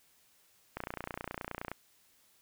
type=click train; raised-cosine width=0.5 ms; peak=-22 dBFS; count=29; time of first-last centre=0.77-1.716 s; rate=29.6 Hz; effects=white hiss -67 dBFS RMS until 2.41 s